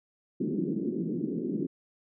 white band-pass noise, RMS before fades -31 dBFS, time 0.4-1.67 s, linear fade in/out 10 ms, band 160 to 370 Hz, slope 48 dB/octave, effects none

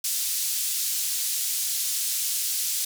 white band-pass noise, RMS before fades -27 dBFS, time 0.04-2.85 s, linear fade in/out 5 ms, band 4400 to 13000 Hz, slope 12 dB/octave, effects none

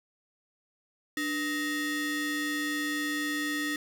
45% pulse ring-modulated tone, 784 Hz, G5, in tune, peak -26 dBFS, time 1.17-3.76 s, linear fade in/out 2 ms, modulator 1080 Hz, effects none

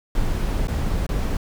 brown noise with dropouts, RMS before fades -22 dBFS, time 0.15-1.37 s, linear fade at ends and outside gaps 2 ms, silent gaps 0.672-0.682 / 1.066-1.09 s, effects none

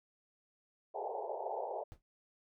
white band-pass noise, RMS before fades -40 dBFS, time 0.94-1.84 s, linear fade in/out 10 ms, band 390 to 900 Hz, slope 96 dB/octave
brown noise with exponential decay, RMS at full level -45 dBFS, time 1.92-2.02 s, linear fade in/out 0 ms, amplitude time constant 20 ms
effects none

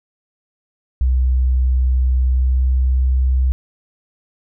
sine tone with pitch glide, 63.6 to 64.34 Hz, C2 to C2, -48 to -28 cents, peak -12 dBFS, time 1.01-3.52 s, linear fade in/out 0 ms, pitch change +20 cents, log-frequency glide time 2.31-2.63 s, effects none

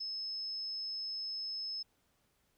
sine tone, 5200 Hz, E8, 24 cents flat, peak -37 dBFS, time 0-1.83 s, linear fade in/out 10 ms, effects pink hiss -75 dBFS RMS until 2.57 s

